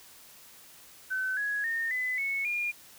sine tone with pitch steps, 1523 / 1670.5 / 1832.2 / 2010 / 2204 / 2418 Hz, F#6 / G#6 / A#6 / B6 / C#7 / D7, +50 / +10 / -30 / +30 / -11 / +50 cents, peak -28 dBFS, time 1.1-2.72 s, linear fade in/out 20 ms, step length 270 ms, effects white hiss -53 dBFS RMS until 2.98 s

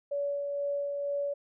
sine tone with tremolo, 569 Hz, C#5, 45 cents sharp, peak -28 dBFS, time 0.11-1.34 s, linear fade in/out 10 ms, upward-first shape sine, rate 2.1 Hz, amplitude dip 30%, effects none

